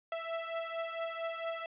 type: beating tone pair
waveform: sawtooth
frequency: 659.3 / 663.7 Hz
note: E5 / E5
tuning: 0 / +12 cents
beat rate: 4.4 Hz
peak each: -34 / -36 dBFS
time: 0.12-1.66 s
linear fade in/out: 2 ms
effects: resampled to 8000 Hz + 11-bit